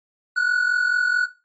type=tone pair together; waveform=triangle; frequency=1435.4 / 1480 Hz; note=F6 / F#6; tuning=+47 / 0 cents; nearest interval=minor second; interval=53 cents; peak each=-20 / -17 dBFS; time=0.36-1.26 s; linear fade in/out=10 ms; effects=noise-tail reverb RT60 0.3 s tail -17 dB re dry + MP3 32 kbps